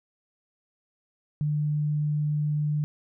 sine tone, 149.4 Hz, D3, 30 cents sharp, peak -23 dBFS, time 1.41-2.84 s, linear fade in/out 0 ms, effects none

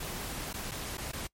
pink noise with dropouts, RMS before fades -38 dBFS, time 0-1.27 s, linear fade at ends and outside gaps 5 ms, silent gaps 0.53-0.539 / 0.712-0.716 / 0.972-0.979 / 1.117-1.131 s, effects noise-tail reverb RT60 0.1 s tail -23 dB re dry + MP3 64 kbps

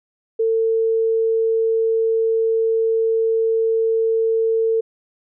sine tone, 450 Hz, A4, 39 cents sharp, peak -15 dBFS, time 0.39-4.81 s, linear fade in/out 10 ms, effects none

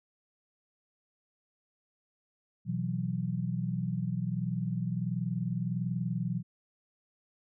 sine chord, B suspended fourth, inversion none, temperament equal, 123.47 / 164.81 / 185 Hz, B2 / E3 / F#3, 0 / 0 / 0 cents, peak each -34 dBFS, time 2.65-6.43 s, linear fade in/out 50 ms, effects none

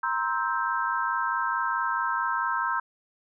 sine chord, C dominant seventh, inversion third, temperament just, 941.9 / 1046.5 / 1308.1 / 1569.8 Hz, Bb5 / C6 / E6 / G6, +18 / 0 / -14 / +2 cents, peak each -30 dBFS, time 0.03-2.8 s, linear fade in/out 5 ms, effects none

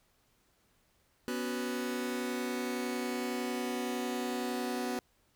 sawtooth chord, B suspended second, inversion none, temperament just, 246.9 / 277.8 / 370.4 Hz, B3 / C#4 / F#4, 0 / +4 / +2 cents, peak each -31 / -37 / -34 dBFS, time 1.28-4.99 s, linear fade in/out 0 ms, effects pink hiss -71 dBFS RMS until 5.35 s

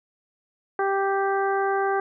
harmonic tone, 392 Hz, G4, in tune, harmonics 1 / 2 / 3 / 4 / 5, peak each -24 / -25 / -30 / -30 / -40 dBFS, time 0.79-2 s, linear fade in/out 2 ms, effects none

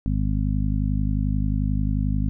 harmonic tone, 51.3 Hz, G#1, 21 cents flat, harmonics 1 / 2 / 3 / 4 / 5, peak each -23 / -26 / -28 / -29 / -30 dBFS, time 0.06-2.29 s, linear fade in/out 0 ms, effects none

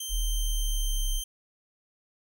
15% pulse tone, 3134 Hz, G7, 1 cent flat, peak -26 dBFS, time 0-1.24 s, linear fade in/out 5 ms
sine linear sweep, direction down, 40.56 to 32.7 Hz, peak -25 dBFS, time 0.09-1.22 s, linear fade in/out 50 ms
effects none

